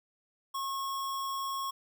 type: tone with sample-and-hold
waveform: sine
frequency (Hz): 1086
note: C#6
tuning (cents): -36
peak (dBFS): -32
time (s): 0.54-1.71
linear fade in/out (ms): 10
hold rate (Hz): 4410
effects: none